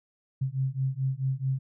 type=beating tone pair; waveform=sine; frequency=130.81 / 135.41 Hz; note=C3 / C#3; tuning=0 / -40 cents; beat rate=4.6 Hz; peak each=-29 dBFS; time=0.41-1.59 s; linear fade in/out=10 ms; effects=none